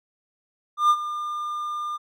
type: tone with ADSR envelope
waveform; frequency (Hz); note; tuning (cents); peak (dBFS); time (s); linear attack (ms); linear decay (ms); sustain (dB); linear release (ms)
triangle; 1203; D6; +41; -11; 0.77-1.98; 130; 57; -14; 25
effects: none